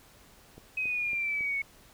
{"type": "click train", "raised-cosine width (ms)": 2, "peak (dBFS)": -34, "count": 4, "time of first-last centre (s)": [0.58, 1.409], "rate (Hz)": 3.62}
{"type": "exponential sweep", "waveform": "sine", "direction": "down", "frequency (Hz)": [2542, 2200], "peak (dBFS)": -28, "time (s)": [0.77, 1.62], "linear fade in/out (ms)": 5}
{"effects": ["pink hiss -57 dBFS RMS until 1.93 s"]}